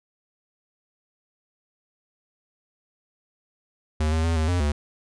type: tone with pitch steps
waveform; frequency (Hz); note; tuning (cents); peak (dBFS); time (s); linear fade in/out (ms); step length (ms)
square; 77.3 / 80.1 / 82.9 / 78.8 / 88.8 / 73.5; D#2 / E2 / E2 / D#2 / F2 / D2; -11 / -49 / +10 / +23 / +29 / +2; -21; 4-4.72; 5; 120
effects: resampled to 22050 Hz